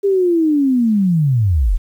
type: linear sweep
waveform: sine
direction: down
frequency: 405.2 to 32.7 Hz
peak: -11 dBFS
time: 0.03-1.78 s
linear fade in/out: 20 ms
effects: 8-bit